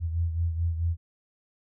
sine beating tone pair, 83.2 / 87.8 Hz, E2 / F2, +17 / +10 cents, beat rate 4.6 Hz, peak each -25 / -33 dBFS, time 0-0.97 s, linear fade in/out 50 ms, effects none

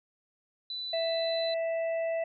sine tone with pitch glide, 3984 to 4009 Hz, B7 to B7, +14 to +25 cents, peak -34 dBFS, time 0.7-1.54 s, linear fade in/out 2 ms, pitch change +11 cents, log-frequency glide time 0.96-1.07 s
harmonic tone, 659.3 Hz, E5, in tune, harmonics 1 / 3 / 4, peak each -28 / -43 / -46 dBFS, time 0.93-2.24 s, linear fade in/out 5 ms
effects none

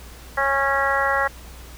harmonic tone, 274.9 Hz, C#4, 14 cents flat, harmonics 2 / 3 / 4 / 5 / 6 / 7, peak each -25 / -25 / -25 / -25 / -25 / -25 dBFS, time 0.37-1.28 s, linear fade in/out 10 ms, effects added 60 Hz sine -40 dBFS peak until 1.77 s + pink hiss -44 dBFS RMS until 1.77 s

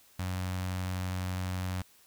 sawtooth tone with notch filter, 91.9 Hz, F#2, 11 cents flat, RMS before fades -34 dBFS, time 0.19-1.82 s, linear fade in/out 5 ms, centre 390 Hz, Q 1, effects white hiss -61 dBFS RMS until 2.06 s

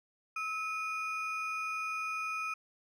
triangle ring-modulated tone, 1878 Hz, A#6, 12 cents sharp, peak -29 dBFS, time 0.36-2.54 s, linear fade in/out 5 ms, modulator 584 Hz, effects none

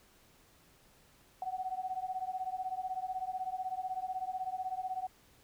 sine beating tone pair, 740 / 756 Hz, F#5 / F#5, 0 / +37 cents, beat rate 16 Hz, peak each -38 / -38 dBFS, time 1.42-5.07 s, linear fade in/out 2 ms, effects pink hiss -64 dBFS RMS until 5.43 s

